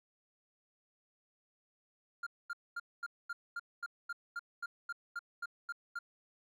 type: tone bursts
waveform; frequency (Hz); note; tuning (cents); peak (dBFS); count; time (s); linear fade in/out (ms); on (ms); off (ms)
triangle; 1400; F6; +4; -35; 15; 2.23-5.99; 5; 36; 230
effects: none